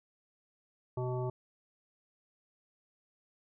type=harmonic tone; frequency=125.9 Hz; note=B2; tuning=34 cents sharp; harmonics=1 / 3 / 5 / 7 / 9; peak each=-34 / -37 / -42 / -44 / -49 dBFS; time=0.97-1.3 s; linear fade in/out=5 ms; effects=none